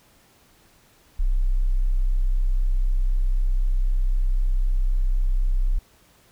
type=tone; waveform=sine; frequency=31.96 Hz; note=C1; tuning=40 cents flat; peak=-17 dBFS; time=1.19-5.79 s; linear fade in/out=10 ms; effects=pink hiss -57 dBFS RMS until 6.31 s